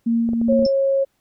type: tone with tremolo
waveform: sine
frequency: 231.3 Hz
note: A#3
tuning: 13 cents flat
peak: -15 dBFS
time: 0.06-0.66 s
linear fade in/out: 10 ms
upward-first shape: sine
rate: 2.8 Hz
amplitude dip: 30%
type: clicks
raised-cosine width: 2 ms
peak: -19 dBFS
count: 8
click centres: 0.29 / 0.334 / 0.415 / 0.483 / 0.525 / 0.593 / 0.625 / 0.664 s
type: tone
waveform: sine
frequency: 545 Hz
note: C#5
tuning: 29 cents flat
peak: -15 dBFS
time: 0.48-1.05 s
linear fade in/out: 20 ms
type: tone with exponential decay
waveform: sine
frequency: 5320 Hz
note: E8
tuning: 15 cents sharp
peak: -23 dBFS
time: 0.65-0.73 s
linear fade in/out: 2 ms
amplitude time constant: 17 ms
effects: pink hiss -68 dBFS RMS until 1.2 s